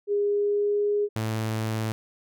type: tone with pitch glide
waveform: sine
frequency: 408.5 to 412.8 Hz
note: G#4 to G#4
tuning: -29 to -10 cents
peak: -21 dBFS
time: 0.07-1.09 s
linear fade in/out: 50 ms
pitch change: +19 cents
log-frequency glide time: 0.23-0.94 s
type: tone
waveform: sawtooth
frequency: 110.3 Hz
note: A2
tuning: 5 cents sharp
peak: -22 dBFS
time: 1.16-1.92 s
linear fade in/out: 0 ms
effects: none